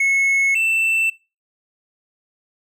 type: tone pair in turn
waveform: triangle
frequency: 2189 / 2668 Hz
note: C#7 / E7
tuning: -22 / +20 cents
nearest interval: minor third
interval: 342 cents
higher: second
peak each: -13 / -14 dBFS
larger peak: first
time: 0-0.55 / 0.55-1.1 s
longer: neither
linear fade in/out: 5 ms
effects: noise-tail reverb RT60 0.3 s tail -23 dB re dry